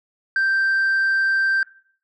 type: tone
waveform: sine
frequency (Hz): 1568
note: G6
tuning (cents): 0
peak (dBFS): -14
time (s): 0.36-1.63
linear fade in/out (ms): 2
effects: noise-tail reverb RT60 0.5 s tail -20 dB re dry + tanh soft clip ceiling -15 dBFS